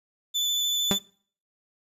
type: tone with vibrato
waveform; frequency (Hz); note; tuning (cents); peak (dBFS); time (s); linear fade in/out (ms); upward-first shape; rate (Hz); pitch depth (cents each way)
35% pulse; 3501; A7; -9; -22; 0.34-0.99; 20; square; 13; 12
type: tone with exponential decay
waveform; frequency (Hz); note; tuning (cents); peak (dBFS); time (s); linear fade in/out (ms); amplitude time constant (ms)
sawtooth; 197.5; G3; +13; -15; 0.91-1; 0; 18
effects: noise-tail reverb RT60 0.5 s tail -23 dB re dry + resampled to 32000 Hz